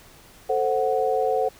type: chord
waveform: sine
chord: F# diminished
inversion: first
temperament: equal with one note detuned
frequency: 443.1 / 523.3 / 740 Hz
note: A4 / C5 / F#5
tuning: +12 / 0 / 0 cents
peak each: -24 dBFS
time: 0.49-1.49 s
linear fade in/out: 10 ms
effects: pink hiss -50 dBFS RMS until 1.59 s